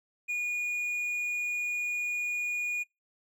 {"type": "tone", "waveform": "triangle", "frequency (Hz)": 2445, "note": "D#7", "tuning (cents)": -31, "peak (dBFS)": -27, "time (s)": [0.28, 2.84], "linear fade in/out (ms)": 20, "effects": ["noise-tail reverb RT60 0.2 s tail -24 dB re dry"]}